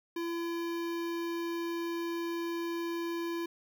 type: tone with notch filter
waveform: square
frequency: 338.3 Hz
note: E4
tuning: 45 cents sharp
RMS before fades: -35 dBFS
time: 0.16-3.46 s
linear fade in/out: 5 ms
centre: 8400 Hz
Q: 1
effects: none